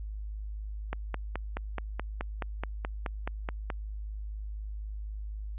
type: click train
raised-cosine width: 0.5 ms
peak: -18 dBFS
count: 14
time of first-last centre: 0.93-3.702 s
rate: 4.69 Hz
effects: added 52 Hz sine -35 dBFS peak until 5.58 s + resampled to 8000 Hz